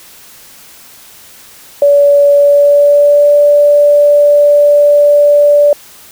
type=tone with pitch glide; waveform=sine; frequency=572 to 582.7 Hz; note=D5 to D5; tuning=-46 to -14 cents; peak=-3 dBFS; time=1.82-5.73 s; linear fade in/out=2 ms; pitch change=+32 cents; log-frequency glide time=2.32-3.33 s; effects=white hiss -37 dBFS RMS until 6.11 s